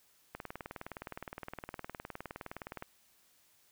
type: click train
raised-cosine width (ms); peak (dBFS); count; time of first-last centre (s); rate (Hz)
0.5; -26; 49; 0.35-2.824; 19.4
effects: white hiss -68 dBFS RMS until 3.71 s